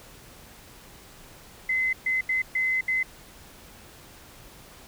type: tone bursts at uneven times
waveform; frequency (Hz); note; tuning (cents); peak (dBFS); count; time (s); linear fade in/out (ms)
sine; 2046; C7; -39; -22; 5; 1.69-1.93 / 2.06-2.21 / 2.29-2.42 / 2.55-2.81 / 2.88-3.03; 5
effects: pink hiss -49 dBFS RMS until 4.87 s